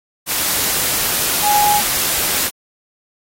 sine tone in noise, 830.6 Hz, G#5, in tune, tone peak -12 dBFS, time 1.42-1.82 s, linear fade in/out 50 ms, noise white, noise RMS -18 dBFS, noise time 0.26-2.51 s, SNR +3 dB, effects AAC 48 kbps

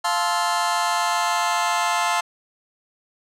sawtooth chord, F major seventh, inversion none, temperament just, 698.5 / 873.1 / 1047.7 / 1309.6 Hz, F5 / A5 / C6 / E6, 0 / -14 / +2 / -12 cents, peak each -21 / -20 / -20 / -24 dBFS, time 0.04-2.21 s, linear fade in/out 10 ms, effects low-pass 9000 Hz 12 dB/octave

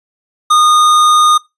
sine tone with hard clipping, 1227 Hz, D#6, 25 cents flat, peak -8 dBFS, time 0.5-1.38 s, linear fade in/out 10 ms, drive 16 dB, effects noise-tail reverb RT60 0.2 s tail -20 dB re dry + resampled to 24000 Hz

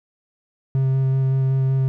triangle tone with vibrato, 133.1 Hz, C3, 30 cents sharp, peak -14 dBFS, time 0.75-1.88 s, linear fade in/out 0 ms, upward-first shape square, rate 5.3 Hz, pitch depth 8 cents each way, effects none

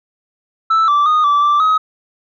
sine tone with pitch steps, 1319 / 1166 / 1235 / 1160 / 1172 / 1268 Hz, E6 / D6 / D#6 / D6 / D6 / D#6, +1 / -13 / -13 / -22 / -4 / +32 cents, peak -7 dBFS, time 0.7-1.78 s, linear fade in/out 10 ms, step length 180 ms, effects tanh soft clip ceiling -9 dBFS

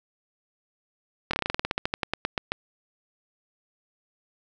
slowing click train, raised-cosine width 0.3 ms, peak -9 dBFS, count 19, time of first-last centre 1.31-2.52 s, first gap 24 ms, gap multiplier 1.11, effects none

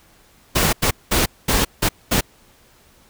pink noise bursts at uneven times, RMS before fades -17 dBFS, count 6, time 0.55-0.73 / 0.82-0.91 / 1.11-1.26 / 1.48-1.65 / 1.82-1.89 / 2.11-2.21 s, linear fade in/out 10 ms, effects pink hiss -53 dBFS RMS until 3.09 s

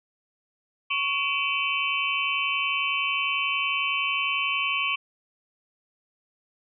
sine tone cluster, 1109 / 2320 / 2559 / 2710 / 3031 Hz, C#6 / D7 / D#7 / E7 / F#7, 0 / -22 / +48 / +47 / +41 cents, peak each -30 dBFS, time 0.9-4.96 s, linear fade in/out 10 ms, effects none

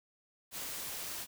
white noise, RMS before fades -41 dBFS, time 0.51-1.27 s, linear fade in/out 50 ms, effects none

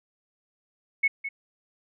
sine tone with echo, 2200 Hz, C#7, 14 cents flat, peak -18 dBFS, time 1.03-1.08 s, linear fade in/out 10 ms, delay 210 ms, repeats 1, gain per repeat -11 dB, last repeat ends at 1.29 s, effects none

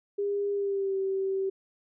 sine tone with pitch glide, 404.2 to 385.7 Hz, G#4 to G4, -47 to -28 cents, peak -26 dBFS, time 0.18-1.5 s, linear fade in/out 10 ms, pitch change -81 cents, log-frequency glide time 0.53-0.97 s, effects none

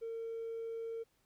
sine tone with hard clipping, 455.8 Hz, A#4, 39 cents flat, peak -39 dBFS, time 0.01-1.04 s, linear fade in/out 20 ms, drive 1 dB, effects pink hiss -75 dBFS RMS until 1.25 s

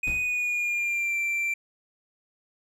triangle tone with pitch glide, 2489 to 2352 Hz, D#7 to D7, 0 to +2 cents, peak -23 dBFS, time 0.03-1.54 s, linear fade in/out 5 ms, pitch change -98 cents, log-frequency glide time 0.2-1.16 s
brown noise with exponential decay, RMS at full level -30 dBFS, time 0.07-0.39 s, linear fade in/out 5 ms, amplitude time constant 68 ms
effects none

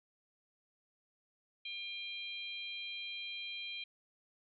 harmonic tone, 800 Hz, G5, 35 cents sharp, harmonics 3 / 4 / 5, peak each -44 / -44 / -48 dBFS, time 1.65-3.84 s, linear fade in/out 5 ms, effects none

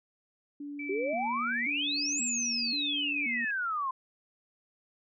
sine tone with vibrato, 261.6 Hz, C4, in tune, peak -37 dBFS, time 0.6-3.45 s, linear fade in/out 5 ms, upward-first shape square, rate 0.94 Hz, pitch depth 170 cents each way
sine tone with pitch glide, 2316 to 2570 Hz, D7 to E7, -25 to -45 cents, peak -37 dBFS, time 0.79-3.51 s, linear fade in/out 5 ms, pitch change +180 cents, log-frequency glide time 1.72-1.84 s
sine exponential two-way sweep, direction up then down, 366.4 to 7800 to 1025 Hz, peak -29 dBFS, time 0.89-3.91 s, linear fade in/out 5 ms, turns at 2.22 s
effects none

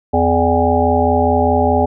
harmonic tone with a mistuned harmonic, 84 Hz, E2, 33 cents sharp, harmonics 1 / 3 / 5 / 7 / 9 / 10, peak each -18 / -18 / -18 / -18 / -18 / -18 dBFS, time 0.13-1.86 s, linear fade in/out 10 ms, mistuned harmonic 10, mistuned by -40 cents, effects none

